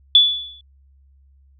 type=tone with exponential decay; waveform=sine; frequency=3447 Hz; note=A7; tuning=36 cents flat; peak=-5 dBFS; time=0.15-0.61 s; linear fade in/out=2 ms; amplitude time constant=100 ms; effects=added 68 Hz sine -50 dBFS peak until 1.59 s